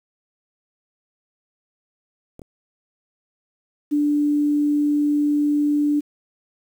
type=clicks; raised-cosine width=2 ms; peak=-26 dBFS; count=2; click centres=2.394 / 2.418 s
type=tone; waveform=sine; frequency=293.7 Hz; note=D4; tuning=in tune; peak=-16 dBFS; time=3.91-6.01 s; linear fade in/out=20 ms
effects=8-bit